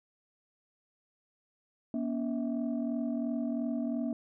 sine tone cluster, 239.5 / 282.4 / 649 Hz, A#3 / C#4 / E5, +47 / +32 / -27 cents, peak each -31 / -34 / -40 dBFS, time 1.94-4.13 s, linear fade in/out 2 ms, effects tanh soft clip ceiling -23 dBFS

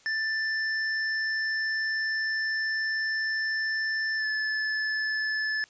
square tone with pitch glide, 1767 to 1735.6 Hz, A6 to A6, +7 to -24 cents, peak -27 dBFS, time 0.06-5.64 s, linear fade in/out 0 ms, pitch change -31 cents, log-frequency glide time 4.17-4.26 s, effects white hiss -58 dBFS RMS until 5.69 s + resampled to 16000 Hz

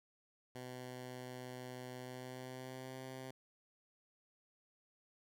10% pulse tone with pitch glide, 126.2 to 130.5 Hz, B2 to C3, +38 to -4 cents, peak -38 dBFS, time 0.55-3.31 s, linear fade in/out 5 ms, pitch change +58 cents, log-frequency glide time 1.98-3.01 s, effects none

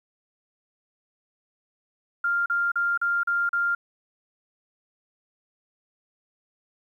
sine tone bursts, 1396.9 Hz, F6, in tune, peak -21 dBFS, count 6, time 2.24-3.75 s, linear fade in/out 5 ms, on 220 ms, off 38 ms, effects 10-bit

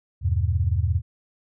sine chord, E minor, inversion none, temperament equal with one note detuned, 80.76 / 98 / 123.47 Hz, E2 / G2 / B2, -35 / 0 / 0 cents, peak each -22 / -23 / -28 dBFS, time 0.21-1.02 s, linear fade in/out 50 ms, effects none

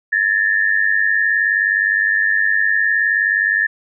sine tone pair together, 1713.6 / 1813 Hz, A6 / A#6, -46 / -49 cents, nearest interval minor second, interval 97 cents, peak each -16 dBFS, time 0.12-3.67 s, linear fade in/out 10 ms, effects none

